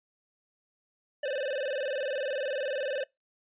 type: tone with vibrato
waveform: square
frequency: 552 Hz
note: C#5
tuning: 7 cents flat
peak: -30 dBFS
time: 1.23-3.04 s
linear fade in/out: 5 ms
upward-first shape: square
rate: 20 Hz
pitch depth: 110 cents each way
effects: noise-tail reverb RT60 0.2 s tail -25 dB re dry + resampled to 8000 Hz